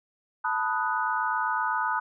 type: chord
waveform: sine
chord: B dominant seventh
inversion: third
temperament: equal with one note detuned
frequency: 880 / 987.8 / 1249.6 / 1480 Hz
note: A5 / B5 / D#6 / F#6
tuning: 0 / 0 / +7 / 0 cents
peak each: -30 dBFS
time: 0.44-2 s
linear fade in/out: 10 ms
effects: none